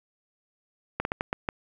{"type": "slowing click train", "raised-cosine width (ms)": 0.5, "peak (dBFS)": -12, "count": 6, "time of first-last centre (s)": [1, 1.489], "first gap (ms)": 51, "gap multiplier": 1.33, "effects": ["8-bit"]}